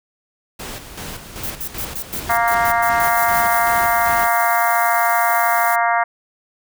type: noise with tremolo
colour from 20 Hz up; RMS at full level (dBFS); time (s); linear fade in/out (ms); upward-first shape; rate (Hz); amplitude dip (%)
pink; -30; 0.59-4.28; 10; square; 2.6; 55
type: noise bursts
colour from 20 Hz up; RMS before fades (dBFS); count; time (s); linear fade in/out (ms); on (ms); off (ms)
violet; -26; 13; 1.43-3.592; 5; 74; 100
type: harmonic tone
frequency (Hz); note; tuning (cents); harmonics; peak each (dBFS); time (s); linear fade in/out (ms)
233.1; A#3; 0; 3 / 4 / 5 / 6 / 7 / 8 / 9; -18 / -20 / -22 / -24 / -25 / -26 / -27; 2.29-6.04; 10
type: noise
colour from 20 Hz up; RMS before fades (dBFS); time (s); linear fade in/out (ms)
violet; -26; 3.03-5.76; 10
effects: none